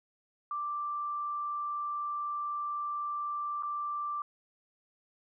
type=tone with dropouts; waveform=sine; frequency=1176 Hz; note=D6; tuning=2 cents sharp; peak=-32 dBFS; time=0.51-4.22 s; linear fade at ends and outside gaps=2 ms; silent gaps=3.625-3.632 s; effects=none